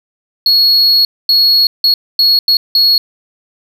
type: tone bursts at uneven times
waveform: triangle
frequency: 4334 Hz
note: C#8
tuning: 40 cents flat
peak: -5 dBFS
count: 6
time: 0.46-1.05 / 1.29-1.67 / 1.84-1.94 / 2.19-2.39 / 2.48-2.57 / 2.75-2.98 s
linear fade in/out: 2 ms
effects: none